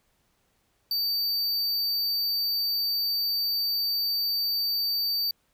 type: tone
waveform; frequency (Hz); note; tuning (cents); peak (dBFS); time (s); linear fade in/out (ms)
square; 4613; D8; -32; -25; 0.91-5.31; 2
effects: pink hiss -70 dBFS RMS until 5.53 s